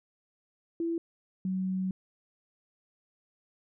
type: tone pair in turn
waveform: sine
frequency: 334.1 / 187.51 Hz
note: E4 / F#3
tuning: +23 / +23 cents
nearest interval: minor seventh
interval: 1000 cents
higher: first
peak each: -28 dBFS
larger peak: neither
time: 0.8-0.98 / 1.45-1.91 s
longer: second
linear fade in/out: 2 ms
effects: none